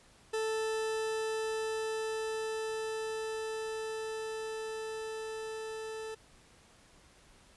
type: tone with level ramp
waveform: 40% pulse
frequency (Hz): 440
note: A4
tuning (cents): 0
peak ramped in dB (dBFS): -30 to -38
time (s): 0.33-6.15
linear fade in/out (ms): 10
effects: pink hiss -61 dBFS RMS until 7.56 s + resampled to 24000 Hz